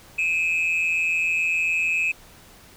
sine tone pair together, 2410 / 2577 Hz, D7 / E7, +44 / -40 cents, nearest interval minor second, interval 116 cents, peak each -24 / -19 dBFS, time 0.18-2.12 s, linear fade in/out 10 ms, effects tanh soft clip ceiling -17 dBFS + pink hiss -49 dBFS RMS until 2.76 s

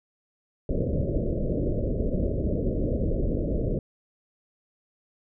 pink low-pass noise, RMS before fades -26 dBFS, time 0.69-3.79 s, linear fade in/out 2 ms, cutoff 610 Hz, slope 96 dB/octave, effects none

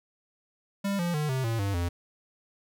square tone with pitch steps, 198.9 / 173.15 / 150.74 / 131.23 / 114.24 / 99.45 / 86.58 Hz, G3 / F3 / D3 / C3 / A#2 / G2 / F2, +25 / -15 / +45 / +6 / -35 / +25 / -14 cents, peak -27 dBFS, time 0.84-1.89 s, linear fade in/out 10 ms, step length 150 ms, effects none

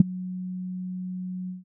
sine tone with ADSR envelope, 183.3 Hz, F#3, 16 cents flat, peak -6 dBFS, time 0-1.64 s, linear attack 4 ms, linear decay 16 ms, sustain -24 dB, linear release 150 ms, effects none

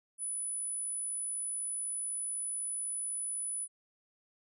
sine tone, 9956 Hz, D#9, in tune, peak -34 dBFS, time 0.18-3.68 s, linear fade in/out 50 ms, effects none

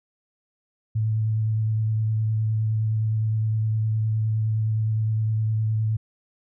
sine tone with vibrato, 109.5 Hz, A2, 8 cents flat, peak -20 dBFS, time 0.95-5.97 s, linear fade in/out 10 ms, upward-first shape sine, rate 9.7 Hz, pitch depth 15 cents each way, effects none

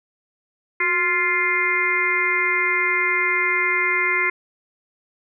harmonic tone with a mistuned harmonic, 349.2 Hz, F4, in tune, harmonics 1 / 3 / 4 / 5 / 6 / 7, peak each -29 / -27 / -28 / -27 / -19 / -30 dBFS, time 0.8-4.3 s, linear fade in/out 5 ms, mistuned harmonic 1, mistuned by +89 cents, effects none

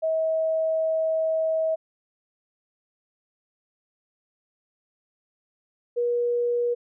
sine tone pair in turn, 641 / 480.2 Hz, E5 / B4, -49 / -49 cents, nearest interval perfect fourth, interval 500 cents, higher first, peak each -21 dBFS, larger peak neither, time 0.02-1.76 / 5.96-6.75 s, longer first, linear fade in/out 20 ms, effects none

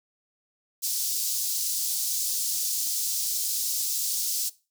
pink high-pass noise, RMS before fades -28 dBFS, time 0.82-4.5 s, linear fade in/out 20 ms, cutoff 4900 Hz, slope 24 dB/octave, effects noise-tail reverb RT60 0.3 s tail -19 dB re dry

